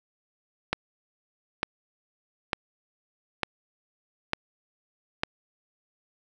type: click train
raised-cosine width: 0.3 ms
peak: -8 dBFS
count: 6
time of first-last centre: 0.73-5.235 s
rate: 1.11 Hz
effects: none